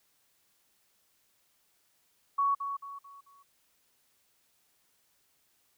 sine tone with echo, 1118 Hz, C#6, 14 cents sharp, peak -24 dBFS, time 2.38-2.55 s, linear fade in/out 10 ms, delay 220 ms, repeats 4, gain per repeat -8 dB, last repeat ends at 3.43 s, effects white hiss -71 dBFS RMS until 5.77 s

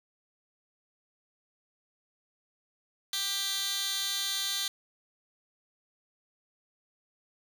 15% pulse tone with high-pass filter, 393.9 Hz, G4, 8 cents sharp, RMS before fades -32 dBFS, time 3.13-4.68 s, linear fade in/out 2 ms, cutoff 3400 Hz, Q 1.8, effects none

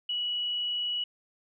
sine tone, 2932 Hz, F#7, 16 cents flat, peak -28 dBFS, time 0.09-1.04 s, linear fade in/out 5 ms, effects none

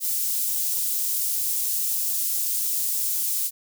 white high-pass noise, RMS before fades -25 dBFS, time 0-3.51 s, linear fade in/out 50 ms, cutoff 7200 Hz, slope 12 dB/octave, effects none

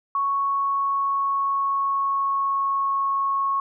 sine tone with pitch glide, 1109 to 1098.8 Hz, C#6 to C#6, 0 to -16 cents, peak -20 dBFS, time 0.15-3.6 s, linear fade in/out 2 ms, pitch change -16 cents, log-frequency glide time 0.25-2.93 s, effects none

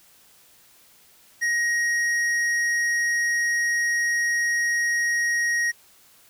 sine tone with hard clipping, 1883 Hz, A#6, 17 cents sharp, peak -22 dBFS, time 1.41-5.72 s, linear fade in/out 20 ms, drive 9 dB, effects white hiss -55 dBFS RMS until 6.29 s

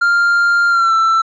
triangle tone with pitch glide, 1396.9 to 1333.8 Hz, F6 to E6, 0 to +20 cents, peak -8 dBFS, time 0.01-1.22 s, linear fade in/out 10 ms, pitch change -80 cents, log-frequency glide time 0.69-0.93 s, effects resampled to 16000 Hz

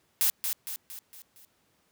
blue noise with echo, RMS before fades -24 dBFS, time 0.21-0.3 s, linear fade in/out 0 ms, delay 230 ms, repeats 5, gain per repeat -6 dB, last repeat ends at 1.45 s, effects pink hiss -69 dBFS RMS until 1.91 s + high-pass 100 Hz 12 dB/octave

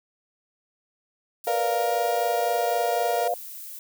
violet noise, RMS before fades -39 dBFS, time 1.44-3.79 s, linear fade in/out 2 ms
sawtooth tone with pitch glide, 466.8 to 470 Hz, A#4 to A#4, +2 to +14 cents, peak -24 dBFS, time 1.47-3.28 s, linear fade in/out 5 ms, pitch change +12 cents, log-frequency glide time 1.67-1.92 s
sine chord, B diminished, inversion none, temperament equal with one note detuned, 493.9 / 590.4 / 698.5 Hz, B4 / D5 / F5, 0 / +9 / 0 cents, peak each -30 / -30 / -24 dBFS, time 1.47-3.34 s, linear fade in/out 2 ms
effects none

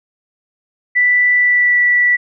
sine tone with pitch glide, 1975.5 to 1958.5 Hz, B6 to B6, 0 to -15 cents, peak -9 dBFS, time 0.95-2.17 s, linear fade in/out 20 ms, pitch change -15 cents, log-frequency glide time 1.34-1.79 s, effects none

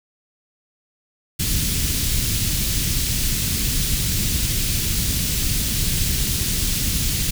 pink band-stop noise, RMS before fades -21 dBFS, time 1.39-7.31 s, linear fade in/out 10 ms, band 180 to 3500 Hz, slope 12 dB/octave, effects none

